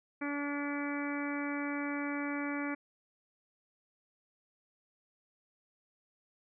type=harmonic tone; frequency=287.3 Hz; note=D4; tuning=38 cents flat; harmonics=1 / 2 / 3 / 4 / 5 / 6 / 7 / 8; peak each=-35 / -44 / -46 / -45 / -44 / -46 / -45 / -44 dBFS; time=0.21-2.75 s; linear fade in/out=10 ms; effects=none